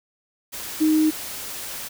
sine tone in noise, 311.1 Hz, D#4, in tune, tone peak -15 dBFS, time 0.8-1.11 s, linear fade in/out 20 ms, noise white, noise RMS -33 dBFS, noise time 0.52-1.89 s, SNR +15 dB, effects none

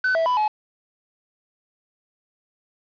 triangle tone with pitch steps, 1511 / 655 / 995 / 853 Hz, F#6 / E5 / B5 / G#5, +36 / -11 / +13 / +46 cents, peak -16 dBFS, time 0.04-0.48 s, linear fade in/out 5 ms, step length 110 ms, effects resampled to 11025 Hz + 7-bit

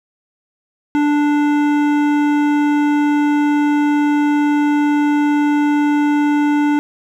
sine tone with hard clipping, 293.7 Hz, D4, in tune, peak -14 dBFS, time 0.95-6.79 s, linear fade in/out 0 ms, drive 14 dB, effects none

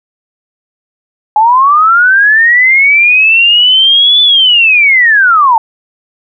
sine linear two-way sweep, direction up then down, 833 to 3500 to 863 Hz, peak -3 dBFS, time 1.36-5.58 s, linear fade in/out 2 ms, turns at 4.22 s, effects none

